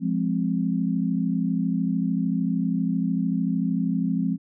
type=chord; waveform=sine; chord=F minor; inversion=none; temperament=equal; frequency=174.61 / 207.7 / 261.6 Hz; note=F3 / Ab3 / C4; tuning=0 / 0 / 0 cents; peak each=-25 / -26 / -26 dBFS; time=0-4.38 s; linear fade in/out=50 ms; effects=none